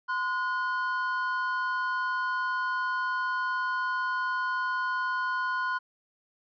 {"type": "tone pair together", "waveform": "triangle", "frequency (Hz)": [1028.3, 1451], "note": ["C6", "F#6"], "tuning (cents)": [-30, -34], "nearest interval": "tritone", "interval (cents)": 596, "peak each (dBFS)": -28, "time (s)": [0.08, 5.79], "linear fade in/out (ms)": 20, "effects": ["resampled to 11025 Hz"]}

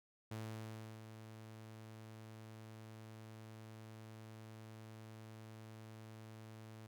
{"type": "tone with ADSR envelope", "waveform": "sawtooth", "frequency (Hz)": 110, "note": "A2", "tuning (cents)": 0, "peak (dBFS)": -39, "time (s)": [0.31, 6.87], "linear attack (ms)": 6, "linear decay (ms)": 690, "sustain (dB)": -9, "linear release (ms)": 4, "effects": []}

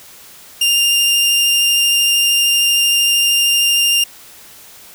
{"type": "tone with vibrato", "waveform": "sawtooth", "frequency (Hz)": 2799, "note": "F7", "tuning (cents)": 3, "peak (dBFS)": -8, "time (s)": [0.61, 4.04], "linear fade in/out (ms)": 5, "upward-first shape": "sine", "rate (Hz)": 13, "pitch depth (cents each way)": 8, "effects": ["white hiss -40 dBFS RMS until 4.94 s"]}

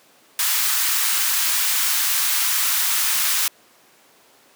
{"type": "high-pass noise", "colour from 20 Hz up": "white", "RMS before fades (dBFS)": -20, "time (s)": [0.39, 3.48], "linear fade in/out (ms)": 2, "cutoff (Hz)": 990, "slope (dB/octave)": 24, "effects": ["pink hiss -53 dBFS RMS until 4.55 s", "high-pass 300 Hz 12 dB/octave"]}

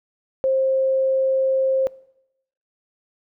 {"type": "tone", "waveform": "sine", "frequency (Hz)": 530, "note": "C5", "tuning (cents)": 22, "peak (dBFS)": -16, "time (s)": [0.44, 1.87], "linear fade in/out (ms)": 0, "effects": ["noise-tail reverb RT60 0.8 s tail -22 dB re dry"]}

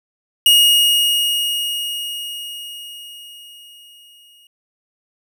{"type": "tone with exponential decay", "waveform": "45% pulse", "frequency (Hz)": 2870, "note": "F7", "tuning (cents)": 47, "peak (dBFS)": -7, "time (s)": [0.46, 4.47], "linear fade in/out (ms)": 2, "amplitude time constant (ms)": 870, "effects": []}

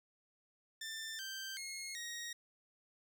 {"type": "tone with pitch steps", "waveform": "15% pulse", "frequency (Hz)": [1782, 1564, 2159, 1882], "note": ["A6", "G6", "C#7", "A#6"], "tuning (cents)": [22, -4, -46, 16], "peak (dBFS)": -36, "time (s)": [0.81, 2.33], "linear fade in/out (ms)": 5, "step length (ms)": 380, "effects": []}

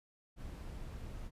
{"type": "noise", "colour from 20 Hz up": "brown", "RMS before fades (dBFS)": -45, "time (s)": [0.36, 1.31], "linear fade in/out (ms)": 50, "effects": ["resampled to 32000 Hz"]}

